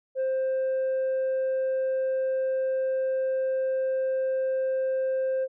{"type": "tone", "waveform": "sine", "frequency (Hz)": 525, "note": "C5", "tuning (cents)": 6, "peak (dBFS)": -21, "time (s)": [0.15, 5.48], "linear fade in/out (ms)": 50, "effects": ["tanh soft clip ceiling -23 dBFS"]}